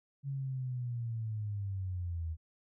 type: linear sweep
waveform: sine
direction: down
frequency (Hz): 140 to 78.8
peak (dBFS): -34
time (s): 0.23-2.37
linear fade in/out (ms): 50
effects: none